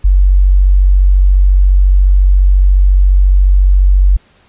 sine tone, 47.15 Hz, F#1, 33 cents sharp, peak -4 dBFS, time 0.04-4.17 s, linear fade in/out 10 ms, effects pink hiss -49 dBFS RMS until 4.48 s + resampled to 8000 Hz

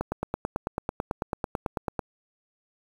click train, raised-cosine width 1 ms, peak -13 dBFS, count 19, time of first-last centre 0.01-1.992 s, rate 9.08 Hz, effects 7-bit

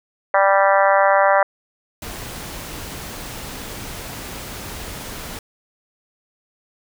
harmonic tone, 196 Hz, G3, in tune, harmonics 3 / 4 / 5 / 6 / 7 / 8 / 9 / 10, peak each -16 / -18 / -20 / -22 / -23 / -24 / -25 / -26 dBFS, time 0.34-1.43 s, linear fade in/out 2 ms
pink noise, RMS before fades -32 dBFS, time 2.02-5.39 s, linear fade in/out 2 ms
effects none

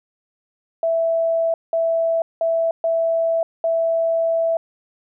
sine tone bursts at uneven times, 660 Hz, E5, 2 cents sharp, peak -16 dBFS, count 5, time 0.83-1.54 / 1.73-2.22 / 2.41-2.71 / 2.84-3.43 / 3.64-4.57 s, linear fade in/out 2 ms, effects none

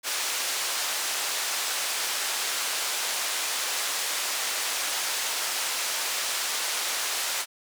white band-pass noise, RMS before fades -29 dBFS, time 0.03-7.46 s, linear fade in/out 50 ms, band 580 to 8100 Hz, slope 12 dB/octave, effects none

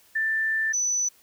sine tone pair in turn, 1773 / 5981 Hz, A6 / F#8, +13 / +18 cents, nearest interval octave + major sixth, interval 2105 cents, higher second, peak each -22 dBFS, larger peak neither, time 0.15-0.73 / 0.73-1.09 s, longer first, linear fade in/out 10 ms, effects white hiss -58 dBFS RMS until 1.22 s

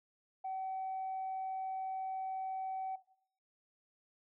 sine tone, 761 Hz, F#5, 48 cents sharp, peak -36 dBFS, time 0.44-2.96 s, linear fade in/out 10 ms, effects noise-tail reverb RT60 0.6 s tail -17 dB re dry + tanh soft clip ceiling -33 dBFS

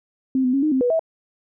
sine tone with pitch steps, 262.3 / 252.1 / 274.3 / 307 / 261.9 / 489.9 / 649 Hz, C4 / B3 / C#4 / D#4 / C4 / B4 / E5, +4 / +36 / -18 / -23 / +2 / -14 / -27 cents, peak -16 dBFS, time 0.35-0.994 s, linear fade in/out 2 ms, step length 92 ms, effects none

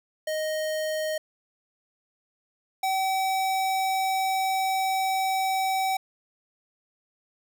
square tone pair in turn, 622.3 / 764.6 Hz, D#5 / G5, 0 / -43 cents, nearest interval major third, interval 357 cents, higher second, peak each -27 / -24 dBFS, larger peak second, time 0.27-1.18 / 2.83-5.97 s, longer second, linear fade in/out 5 ms, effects none

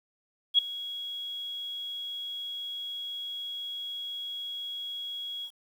sine tone with ADSR envelope, 3322 Hz, G#7, in tune, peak -15 dBFS, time 0.54-5.51 s, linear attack 46 ms, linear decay 5 ms, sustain -19 dB, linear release 69 ms, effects 9-bit

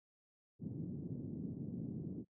pink band-pass noise, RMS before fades -44 dBFS, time 0.59-2.25 s, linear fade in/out 50 ms, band 120 to 300 Hz, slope 24 dB/octave, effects noise-tail reverb RT60 0.1 s tail -24 dB re dry

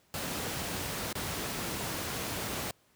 pink noise with dropouts, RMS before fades -35 dBFS, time 0.14-2.71 s, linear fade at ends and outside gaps 1 ms, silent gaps 1.128-1.153 s, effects pink hiss -67 dBFS RMS until 2.95 s + high-pass 80 Hz 12 dB/octave

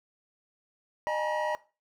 triangle tone cluster, 611 / 821 / 876 / 955 / 1910 Hz, D#5 / G#5 / A5 / A#5 / A#6, -32 / -20 / -8 / +42 / +42 cents, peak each -29 / -36 / -37 / -29 / -36 dBFS, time 1.07-1.55 s, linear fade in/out 0 ms, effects noise-tail reverb RT60 0.3 s tail -18 dB re dry

